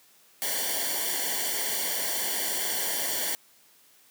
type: noise with comb filter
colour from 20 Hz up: white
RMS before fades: -29 dBFS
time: 0.42-3.35 s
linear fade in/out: 0 ms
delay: 0.78 ms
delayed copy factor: -0.85
effects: white hiss -59 dBFS RMS until 4.1 s + high-pass 150 Hz 12 dB/octave